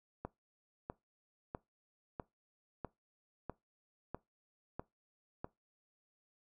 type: click train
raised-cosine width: 1 ms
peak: -26 dBFS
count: 9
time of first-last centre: 0.25-5.445 s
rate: 1.54 Hz
effects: noise-tail reverb RT60 0.2 s tail -21 dB re dry